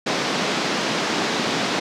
pink band-pass noise, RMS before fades -23 dBFS, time 0.06-1.8 s, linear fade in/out 10 ms, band 180 to 5800 Hz, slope 24 dB/octave, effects none

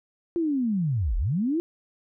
sine linear two-way sweep, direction down then up, 349.2 to 35.02 to 349.2 Hz, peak -22 dBFS, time 0.36-1.6 s, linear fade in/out 0 ms, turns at 1.17 s, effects none

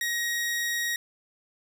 sawtooth tone, 1888 Hz, A#6, 22 cents sharp, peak -23 dBFS, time 0.01-0.96 s, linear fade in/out 2 ms, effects none

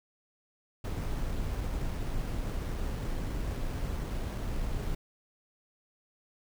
brown noise with sample-and-hold, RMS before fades -33 dBFS, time 0.84-4.95 s, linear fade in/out 5 ms, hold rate 7350 Hz, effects none

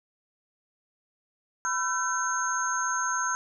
sine tone cluster, 997 / 1343 / 1526 / 6430 Hz, B5 / E6 / G6 / G8, +16 / +32 / -47 / +43 cents, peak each -31 dBFS, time 1.65-3.35 s, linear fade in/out 0 ms, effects none

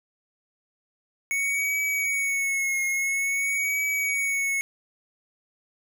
square tone with vibrato, 2217 Hz, C#7, in tune, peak -24 dBFS, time 1.31-4.61 s, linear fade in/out 0 ms, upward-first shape triangle, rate 0.49 Hz, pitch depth 52 cents each way, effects none

